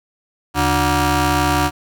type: ring-modulated tone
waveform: 15% pulse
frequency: 218.3 Hz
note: A3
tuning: 13 cents flat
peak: -5 dBFS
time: 0.54-1.71 s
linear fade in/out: 50 ms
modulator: 513 Hz
effects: none